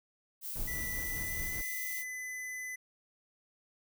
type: noise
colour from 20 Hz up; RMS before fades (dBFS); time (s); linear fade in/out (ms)
violet; -40; 0.41-2.05; 50
type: noise with tremolo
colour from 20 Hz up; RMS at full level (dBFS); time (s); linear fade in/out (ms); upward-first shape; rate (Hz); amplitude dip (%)
brown; -40; 0.55-1.62; 10; sine; 5; 35
type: tone with pitch glide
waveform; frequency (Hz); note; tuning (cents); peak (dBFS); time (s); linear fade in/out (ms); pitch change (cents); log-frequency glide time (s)
square; 1975.5 to 2011; B6 to B6; 0 to +31; -39; 0.67-2.76; 10; +31; 0.87-1.54
effects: none